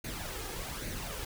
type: noise with flanger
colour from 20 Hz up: pink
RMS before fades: -39 dBFS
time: 0.04-1.25 s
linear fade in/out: 5 ms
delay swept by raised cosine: 0.46 to 2.46 ms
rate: 1.2 Hz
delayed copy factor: +0.55
effects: none